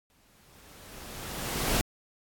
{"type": "noise with exponential growth", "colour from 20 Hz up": "pink", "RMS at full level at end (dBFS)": -26, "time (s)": [0.1, 1.81], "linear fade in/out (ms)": 0, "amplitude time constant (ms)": 370, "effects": ["AAC 64 kbps"]}